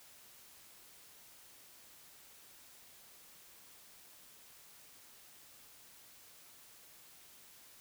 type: silence
effects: white hiss -59 dBFS RMS until 7.8 s